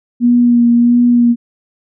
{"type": "tone with vibrato", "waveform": "sine", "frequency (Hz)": 239.4, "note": "A#3", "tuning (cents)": 46, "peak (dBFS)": -6, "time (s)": [0.2, 1.36], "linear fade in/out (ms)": 50, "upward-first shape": "sine", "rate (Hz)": 1.5, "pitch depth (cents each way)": 20, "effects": []}